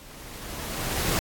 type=noise with level ramp; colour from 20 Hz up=pink; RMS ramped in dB=-47 to -24 dBFS; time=0-1.19 s; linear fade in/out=0 ms; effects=AAC 64 kbps

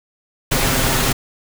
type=noise with comb filter; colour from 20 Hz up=pink; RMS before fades=-17 dBFS; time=0.51-1.13 s; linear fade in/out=10 ms; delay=7.5 ms; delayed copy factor=+0.5; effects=none

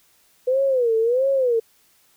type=tone with vibrato; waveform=sine; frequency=493.9 Hz; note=B4; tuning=in tune; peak=-16 dBFS; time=0.47-1.6 s; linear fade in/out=10 ms; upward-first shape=sine; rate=1.5 Hz; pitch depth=180 cents each way; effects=white hiss -59 dBFS RMS until 2.16 s

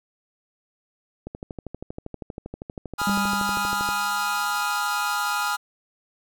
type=click train; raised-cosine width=2 ms; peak=-20 dBFS; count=34; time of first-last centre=1.27-3.889 s; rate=12.6 Hz
type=chord; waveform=45% pulse; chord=F half-diminished seventh; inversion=first; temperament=equal; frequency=830.6 / 987.8 / 1244.5 / 1396.9 Hz; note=Ab5 / Cb6 / Eb6 / F6; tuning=0 / 0 / 0 / 0 cents; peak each=-29 / -32 / -29 / -27 dBFS; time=2.98-5.57 s; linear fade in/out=20 ms
type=tone with exponential decay; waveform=triangle; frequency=199 Hz; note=G3; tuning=26 cents sharp; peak=-19 dBFS; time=3.07-4.64 s; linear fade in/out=2 ms; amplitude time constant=340 ms
effects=none

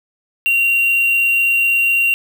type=tone with quantisation; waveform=sine; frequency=2758 Hz; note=F7; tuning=22 cents flat; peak=-12 dBFS; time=0.46-2.14 s; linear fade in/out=0 ms; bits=4; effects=none

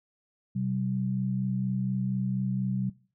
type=tone pair together; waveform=sine; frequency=127.58 / 191.8 Hz; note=C3 / G3; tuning=-43 / -37 cents; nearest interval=perfect fifth; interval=706 cents; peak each=-30 / -29 dBFS; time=0.55-2.9 s; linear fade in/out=10 ms; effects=noise-tail reverb RT60 0.4 s tail -20 dB re dry

